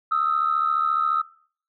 sine tone pair together, 1252 / 1326.4 Hz, D#6 / E6, +10 / +10 cents, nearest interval minor second, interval 100 cents, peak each -21 dBFS, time 0.11-1.22 s, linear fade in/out 10 ms, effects noise-tail reverb RT60 0.5 s tail -20 dB re dry + tanh soft clip ceiling -12 dBFS

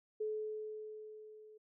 sine tone with level ramp, 430 Hz, A4, 40 cents flat, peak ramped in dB -34 to -55 dBFS, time 0.2-1.58 s, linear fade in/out 10 ms, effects none

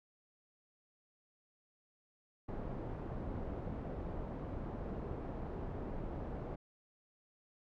pink low-pass noise, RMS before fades -42 dBFS, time 2.48-6.56 s, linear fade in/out 10 ms, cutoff 680 Hz, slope 12 dB/octave, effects none

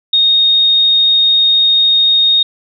sine tone, 3713 Hz, A#7, 8 cents flat, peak -7 dBFS, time 0.13-2.43 s, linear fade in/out 5 ms, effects none

